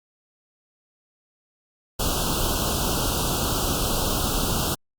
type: band-stop noise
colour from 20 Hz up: pink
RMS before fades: -24 dBFS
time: 1.99-4.75 s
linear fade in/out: 10 ms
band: 1500 to 2700 Hz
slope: 96 dB/octave
effects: Opus 48 kbps